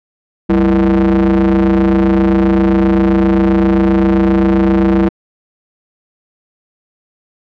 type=ring-modulated tone; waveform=square; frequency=69.2 Hz; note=C#2; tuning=2 cents flat; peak=-6 dBFS; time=0.49-5.09 s; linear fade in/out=10 ms; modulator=263 Hz; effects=low-pass 2000 Hz 12 dB/octave